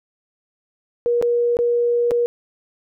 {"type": "tone with dropouts", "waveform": "sine", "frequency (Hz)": 477.3, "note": "A#4", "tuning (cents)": 41, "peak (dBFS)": -15, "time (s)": [1.06, 2.26], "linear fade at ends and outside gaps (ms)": 0, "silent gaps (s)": [[1.214, 1.225], [1.569, 1.589], [2.109, 2.116]], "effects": []}